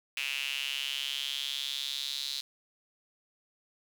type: tone with high-pass filter sweep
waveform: sawtooth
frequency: 140 Hz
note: C#3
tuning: 18 cents sharp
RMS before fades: -35 dBFS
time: 0.17-2.41 s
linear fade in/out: 2 ms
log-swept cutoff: 2600 to 4000 Hz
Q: 5.9
effects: none